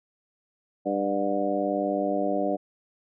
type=harmonic tone with a mistuned harmonic; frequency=99 Hz; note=G2; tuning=18 cents sharp; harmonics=2 / 3 / 4 / 5 / 6 / 7; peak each=-33 / -29 / -34 / -32 / -28 / -31 dBFS; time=0.85-2.57 s; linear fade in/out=20 ms; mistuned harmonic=7; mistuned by=+72 cents; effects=none